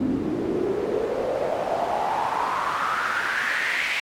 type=noise with band-pass filter sweep; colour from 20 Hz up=pink; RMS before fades=-25 dBFS; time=0-4 s; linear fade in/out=5 ms; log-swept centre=260 to 2300 Hz; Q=5.2; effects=AAC 64 kbps